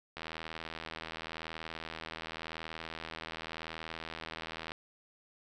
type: click train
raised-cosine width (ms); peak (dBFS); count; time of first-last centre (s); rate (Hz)
0.3; -24; 369; 0.17-4.719; 80.9
effects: none